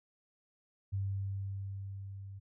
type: tone with level ramp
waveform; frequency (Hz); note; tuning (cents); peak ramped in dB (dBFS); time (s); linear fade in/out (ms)
sine; 98; G2; 0; -31 to -44; 0.92-2.4; 20
effects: none